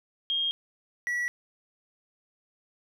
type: tone pair in turn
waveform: sine / triangle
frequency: 3233 / 1940.2 Hz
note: G#7 / B6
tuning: -47 / -31 cents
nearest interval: major sixth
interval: 884 cents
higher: first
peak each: -25 dBFS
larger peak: neither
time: 0.3-0.51 / 1.07-1.28 s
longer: neither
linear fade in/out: 0 ms
effects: none